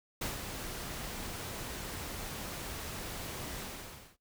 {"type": "noise with ADSR envelope", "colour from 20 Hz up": "pink", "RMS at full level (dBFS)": -35, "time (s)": [0.21, 4.17], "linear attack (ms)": 8, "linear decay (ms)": 140, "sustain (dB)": -6, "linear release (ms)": 570, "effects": ["noise-tail reverb RT60 0.2 s tail -24 dB re dry"]}